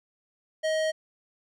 sine tone with hard clipping, 630 Hz, D#5, 21 cents sharp, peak -26 dBFS, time 0.63-0.92 s, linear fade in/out 20 ms, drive 17 dB, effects none

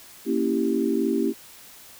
sine chord, A# diminished seventh, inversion none, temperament equal, 233.1 / 277.2 / 329.6 / 392 Hz, A#3 / C#4 / E4 / G4, 0 / 0 / 0 / 0 cents, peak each -26 dBFS, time 0.25-1.34 s, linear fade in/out 50 ms, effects white hiss -47 dBFS RMS until 1.99 s

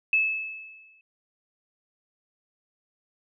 sine tone with exponential decay, 2606 Hz, E7, 20 cents flat, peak -17 dBFS, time 0.13-1.01 s, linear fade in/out 2 ms, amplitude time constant 190 ms, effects none

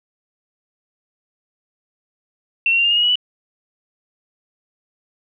sine tone with pitch steps, 2701 / 2737 / 2774 / 2811 / 2848 / 2887 / 2925 / 2964 Hz, E7 / F7 / F7 / F7 / F7 / F#7 / F#7 / F#7, +42 / -36 / -12 / +11 / +33 / -43 / -21 / +2 cents, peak -13 dBFS, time 2.66-3.156 s, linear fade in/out 2 ms, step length 62 ms, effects none

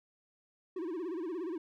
triangle tone with vibrato, 344.5 Hz, F4, 24 cents flat, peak -33 dBFS, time 0.76-1.58 s, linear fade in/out 5 ms, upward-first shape sine, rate 17 Hz, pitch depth 170 cents each way, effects none

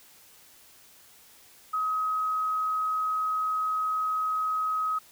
sine tone, 1268 Hz, D#6, 32 cents sharp, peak -25 dBFS, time 1.73-4.99 s, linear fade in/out 10 ms, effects white hiss -55 dBFS RMS until 5.11 s

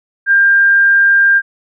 sine tone, 1597 Hz, G6, 32 cents sharp, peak -6 dBFS, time 0.26-1.42 s, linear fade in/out 50 ms, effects none

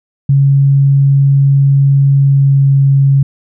sine tone with pitch glide, 138.59 to 137.71 Hz, C#3 to C#3, 0 to -11 cents, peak -5 dBFS, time 0.29-3.23 s, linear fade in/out 5 ms, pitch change -11 cents, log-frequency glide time 2.15-2.73 s, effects none

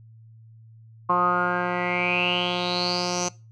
10% pulse tone with low-pass filter sweep, 177.8 Hz, F3, 31 cents sharp, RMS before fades -24 dBFS, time 1.09-3.29 s, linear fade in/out 10 ms, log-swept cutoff 1100 to 6200 Hz, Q 10, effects noise-tail reverb RT60 0.3 s tail -22 dB re dry + added 112 Hz sine -46 dBFS peak until 3.51 s

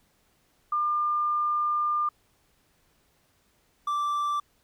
sine / triangle tone pair in turn, 1200 / 1171.2 Hz, D6 / D6, +37 / -5 cents, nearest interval unison, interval 42 cents, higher first, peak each -23 / -23 dBFS, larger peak neither, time 0.72-2.09 / 3.87-4.4 s, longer first, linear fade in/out 5 ms, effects pink hiss -67 dBFS RMS until 4.63 s

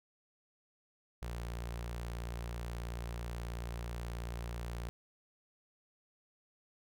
sawtooth tone with notch filter, 58.5 Hz, A#1, 7 cents sharp, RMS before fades -41 dBFS, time 1.22-4.89 s, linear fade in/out 0 ms, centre 260 Hz, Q 1.6, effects none

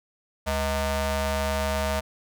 sawtooth ring-modulated tone, 280 Hz, C#4, 18 cents sharp, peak -17 dBFS, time 0.46-2.01 s, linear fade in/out 20 ms, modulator 353 Hz, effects none

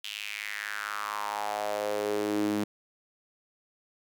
sawtooth tone with high-pass filter sweep, 104.3 Hz, G#2, 8 cents sharp, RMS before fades -32 dBFS, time 0.04-2.64 s, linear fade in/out 5 ms, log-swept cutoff 3100 to 250 Hz, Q 4.3, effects none

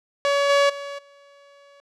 sawtooth tone with level steps, 565 Hz, C#5, 33 cents sharp, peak -14 / -11 / -27 / -45 dBFS, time 0.25-1.8 s, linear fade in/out 0 ms, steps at 0.49 / 0.69 / 0.98 s, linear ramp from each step 10 ms, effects low-pass 5000 Hz 12 dB/octave

